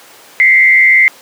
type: tone with frequency modulation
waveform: sine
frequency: 2078 Hz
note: C7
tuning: 12 cents flat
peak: -4 dBFS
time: 0.4-1.08 s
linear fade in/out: 0 ms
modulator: 99.1 Hz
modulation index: 0.8
effects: pink hiss -38 dBFS RMS until 1.21 s + high-pass 400 Hz 12 dB/octave